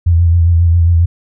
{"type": "tone with vibrato", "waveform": "sine", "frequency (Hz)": 84.8, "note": "E2", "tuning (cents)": 50, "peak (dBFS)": -6, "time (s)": [0.06, 1.06], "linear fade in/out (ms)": 10, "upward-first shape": "sine", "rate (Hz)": 7.4, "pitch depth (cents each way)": 44, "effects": []}